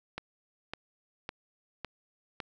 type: click train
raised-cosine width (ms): 0.3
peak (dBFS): -20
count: 5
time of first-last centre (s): 0.18-2.402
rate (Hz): 1.8
effects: none